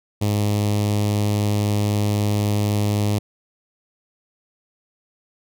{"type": "tone with notch filter", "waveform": "sawtooth", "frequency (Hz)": 103.83, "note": "G#2", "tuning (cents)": 0, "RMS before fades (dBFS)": -20, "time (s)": [0.21, 3.19], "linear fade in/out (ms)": 10, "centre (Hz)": 1500, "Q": 0.87, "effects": []}